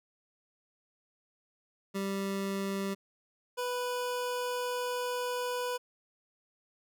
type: tone pair in turn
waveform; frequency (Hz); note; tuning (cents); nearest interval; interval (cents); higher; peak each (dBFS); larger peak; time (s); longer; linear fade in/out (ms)
25% pulse; 196 / 493.9; G3 / B4; 0 / 0; octave + major third; 1600; second; -28; neither; 1.94-2.95 / 3.57-5.78; second; 20
effects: none